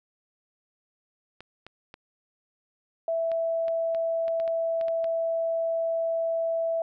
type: clicks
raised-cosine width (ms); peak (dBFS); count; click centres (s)
0.3; -27; 12; 1.406 / 1.666 / 1.941 / 3.317 / 3.682 / 3.948 / 4.281 / 4.4 / 4.478 / 4.812 / 4.883 / 5.043
type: tone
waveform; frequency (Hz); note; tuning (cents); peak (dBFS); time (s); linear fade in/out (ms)
sine; 660; E5; +2; -24; 3.08-6.82; 2
effects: none